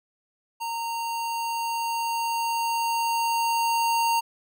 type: tone with level ramp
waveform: square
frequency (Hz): 924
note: A#5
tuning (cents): -16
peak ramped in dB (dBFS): -29 to -21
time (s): 0.6-4.21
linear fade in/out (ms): 20
effects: none